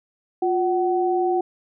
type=tone pair together; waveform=sine; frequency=355 / 752.2 Hz; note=F4 / F#5; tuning=+28 / +28 cents; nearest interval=octave + minor second; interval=1300 cents; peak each=-20 / -22 dBFS; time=0.42-1.41 s; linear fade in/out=5 ms; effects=none